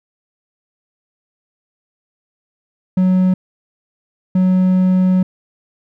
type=tone bursts at uneven times; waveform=triangle; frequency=185 Hz; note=F#3; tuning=in tune; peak=-8 dBFS; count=2; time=2.97-3.34 / 4.35-5.23 s; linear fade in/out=5 ms; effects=none